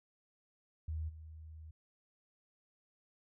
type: tone with level steps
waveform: sine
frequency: 78.9 Hz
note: D#2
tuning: 25 cents sharp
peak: -36 / -48 dBFS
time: 0.88-1.71 s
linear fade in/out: 5 ms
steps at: 1.08 s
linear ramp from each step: 20 ms
effects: none